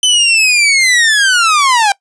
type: linear sweep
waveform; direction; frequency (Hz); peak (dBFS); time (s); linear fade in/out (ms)
sawtooth; down; 3057 to 776; -4; 0.03-1.92; 2
effects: noise-tail reverb RT60 0.1 s tail -22 dB re dry + resampled to 22050 Hz